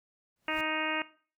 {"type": "noise with exponential growth", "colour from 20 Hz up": "pink", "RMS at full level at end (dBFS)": -46, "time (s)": [0.36, 0.61], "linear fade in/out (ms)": 2, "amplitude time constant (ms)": 54}
{"type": "harmonic tone", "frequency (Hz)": 312, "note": "D#4", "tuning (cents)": 5, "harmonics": [1, 2, 3, 4, 5, 6, 7, 8, 9], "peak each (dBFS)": [-38, -38, -38, -38, -38, -38, -38, -38, -38], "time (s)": [0.48, 1.02], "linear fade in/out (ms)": 2}
{"effects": ["noise-tail reverb RT60 0.4 s tail -18 dB re dry"]}